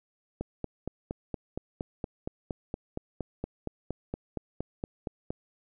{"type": "click train", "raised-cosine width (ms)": 2, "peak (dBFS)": -19, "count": 22, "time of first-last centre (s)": [0.41, 5.305], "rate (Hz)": 4.29, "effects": []}